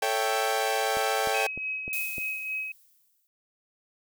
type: chord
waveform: sawtooth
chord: A dominant seventh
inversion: none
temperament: equal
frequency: 440 / 554.4 / 659.3 / 784 Hz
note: A4 / C#5 / E5 / G5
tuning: 0 / 0 / 0 / 0 cents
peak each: -27 / -28 / -29 / -24 dBFS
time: 0.02-1.47 s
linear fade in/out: 5 ms
type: click train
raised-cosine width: 2 ms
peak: -26 dBFS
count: 5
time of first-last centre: 0.97-2.182 s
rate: 3.3 Hz
type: tone with tremolo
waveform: sine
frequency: 2546 Hz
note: D#7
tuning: 39 cents sharp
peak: -28 dBFS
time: 1.34-2.72 s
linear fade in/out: 5 ms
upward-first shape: sine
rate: 3.5 Hz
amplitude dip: 45%
type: noise with exponential decay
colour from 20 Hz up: violet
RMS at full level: -33 dBFS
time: 1.93-3.27 s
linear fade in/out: 0 ms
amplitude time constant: 290 ms
effects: none